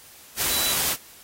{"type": "tone in noise", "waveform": "sine", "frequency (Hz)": 3951, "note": "B7", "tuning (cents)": 0, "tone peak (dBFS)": -28, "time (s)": [0.48, 0.76], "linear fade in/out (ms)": 50, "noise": "white", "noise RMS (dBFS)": -24, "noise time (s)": [0.36, 0.97], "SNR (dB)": -7, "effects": ["white hiss -48 dBFS RMS until 1.23 s", "AAC 48 kbps"]}